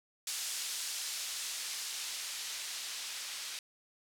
violet noise with low-pass filter sweep, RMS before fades -40 dBFS, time 0.27-3.59 s, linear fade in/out 2 ms, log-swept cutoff 5700 to 3800 Hz, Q 0.7, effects none

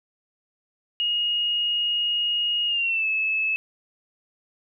sine tone with pitch glide, 2870 to 2602 Hz, F7 to E7, +47 to -23 cents, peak -21 dBFS, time 1-3.56 s, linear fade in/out 0 ms, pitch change -170 cents, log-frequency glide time 2.67-3.07 s, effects none

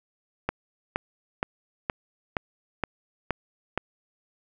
click train, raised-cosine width 0.5 ms, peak -10 dBFS, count 8, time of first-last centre 0.49-3.776 s, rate 2.13 Hz, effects none

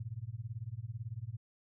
sine tone with tremolo, 113.6 Hz, A#2, 44 cents flat, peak -35 dBFS, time 0-1.37 s, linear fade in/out 5 ms, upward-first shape sine, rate 18 Hz, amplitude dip 95%, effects none

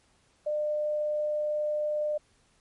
sine tone, 601 Hz, D5, 40 cents sharp, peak -26 dBFS, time 0.46-2.18 s, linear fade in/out 10 ms, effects pink hiss -66 dBFS RMS until 2.6 s + MP3 48 kbps

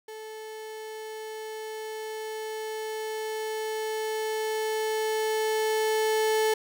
35% pulse tone with level ramp, 436.1 Hz, A4, 15 cents flat, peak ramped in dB -37 to -20 dBFS, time 0.08-6.54 s, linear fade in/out 5 ms, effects none

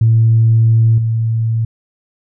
sine tone with level steps, 113.2 Hz, A2, 50 cents sharp, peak -6 / -12 dBFS, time 0.01-1.65 s, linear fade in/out 5 ms, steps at 0.98 s, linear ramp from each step 2 ms, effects tanh soft clip ceiling -2 dBFS

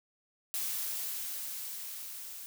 blue noise with level ramp, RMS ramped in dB -34 to -45 dBFS, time 0.54-2.46 s, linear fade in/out 0 ms, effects none

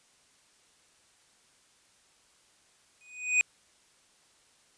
square tone with exponential growth, 2489 Hz, D#7, in tune, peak -19 dBFS, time 3.01-3.41 s, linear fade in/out 0 ms, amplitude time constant 86 ms, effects white hiss -64 dBFS RMS until 4.77 s + resampled to 22050 Hz

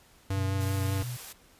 square tone with vibrato, 96.1 Hz, G2, 34 cents flat, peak -28 dBFS, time 0.3-1.03 s, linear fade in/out 5 ms, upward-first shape sine, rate 5.1 Hz, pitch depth 16 cents each way
sine tone with tremolo, 123.47 Hz, B2, in tune, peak -32 dBFS, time 0.35-1.17 s, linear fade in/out 10 ms, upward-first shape triangle, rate 4.4 Hz, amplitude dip 40%
white high-pass noise, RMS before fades -43 dBFS, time 0.6-1.33 s, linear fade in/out 10 ms, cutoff 360 Hz, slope 12 dB/octave
effects pink hiss -59 dBFS RMS until 1.59 s + resampled to 32000 Hz

